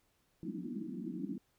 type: band-pass noise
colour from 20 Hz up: pink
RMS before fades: -41 dBFS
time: 0.43-1.38 s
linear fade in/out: 2 ms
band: 170 to 340 Hz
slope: 96 dB/octave
effects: pink hiss -75 dBFS RMS until 1.58 s